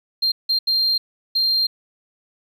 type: tone bursts at uneven times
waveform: sine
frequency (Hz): 4186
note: C8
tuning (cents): 0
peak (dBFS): -14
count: 4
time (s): 0.22-0.32 / 0.49-0.59 / 0.67-0.98 / 1.35-1.67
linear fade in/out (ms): 10
effects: tanh soft clip ceiling -14 dBFS + 9-bit